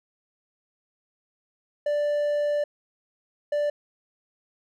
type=tone pair in turn; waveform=triangle; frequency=587.3 / 587.3 Hz; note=D5 / D5; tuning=0 / 0 cents; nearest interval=unison; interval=0 cents; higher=neither; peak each=-20 dBFS; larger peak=neither; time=1.86-2.64 / 3.52-3.7 s; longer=first; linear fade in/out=5 ms; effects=none